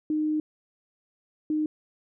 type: tone pair in turn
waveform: sine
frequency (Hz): 306.9 / 306.9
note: D#4 / D#4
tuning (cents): -24 / -24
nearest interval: unison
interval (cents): 0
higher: neither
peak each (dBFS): -23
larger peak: neither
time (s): 0.1-0.4 / 1.5-1.66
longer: first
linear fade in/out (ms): 2
effects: none